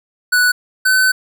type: tone pair in turn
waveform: square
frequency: 1480 / 1518.1 Hz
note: F#6 / F#6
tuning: 0 / +44 cents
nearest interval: unison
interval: 44 cents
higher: second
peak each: -11 dBFS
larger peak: neither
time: 0.32-0.52 / 0.85-1.12 s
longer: second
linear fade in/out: 10 ms
effects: none